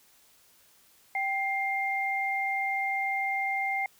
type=tone pair together; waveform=sine; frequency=781 / 2109 Hz; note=G5 / C7; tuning=-7 / +13 cents; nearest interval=octave + perfect fourth; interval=1720 cents; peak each=-30 / -29 dBFS; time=1.15-3.86 s; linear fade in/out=2 ms; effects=white hiss -61 dBFS RMS until 3.99 s